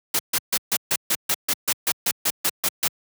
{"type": "noise bursts", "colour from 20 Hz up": "white", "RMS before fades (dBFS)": -21, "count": 15, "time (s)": [0.14, 2.88], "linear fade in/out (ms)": 5, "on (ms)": 52, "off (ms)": 140, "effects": ["high-pass 100 Hz 12 dB/octave"]}